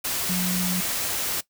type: tone in noise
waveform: sine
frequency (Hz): 181.5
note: F#3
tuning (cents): -33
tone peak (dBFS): -24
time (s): 0.29-0.81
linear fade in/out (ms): 10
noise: white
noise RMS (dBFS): -27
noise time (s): 0.04-1.41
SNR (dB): 0
effects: noise-tail reverb RT60 0.1 s tail -18 dB re dry